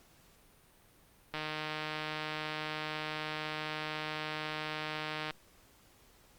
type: click train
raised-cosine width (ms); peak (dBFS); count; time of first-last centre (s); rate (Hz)
0.3; -21; 612; 1.34-5.308; 154
effects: pink hiss -63 dBFS RMS until 6.38 s + Opus 48 kbps